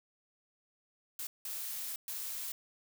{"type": "noise bursts at uneven times", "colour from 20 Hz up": "blue", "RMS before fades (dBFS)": -40, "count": 3, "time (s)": [[1.19, 1.27], [1.45, 1.96], [2.08, 2.52]], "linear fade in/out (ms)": 2, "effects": []}